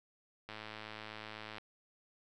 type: click train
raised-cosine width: 0.3 ms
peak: -29 dBFS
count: 119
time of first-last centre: 0.49-1.583 s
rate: 108 Hz
effects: none